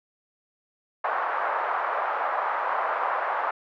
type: band-pass noise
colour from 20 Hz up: white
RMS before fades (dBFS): -27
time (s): 1.04-3.51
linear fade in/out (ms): 5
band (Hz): 630 to 1300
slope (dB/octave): 24
effects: none